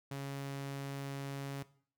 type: tone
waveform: sawtooth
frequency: 138.59 Hz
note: C#3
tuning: in tune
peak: -35 dBFS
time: 0.11-1.63 s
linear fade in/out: 5 ms
effects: noise-tail reverb RT60 0.5 s tail -17 dB re dry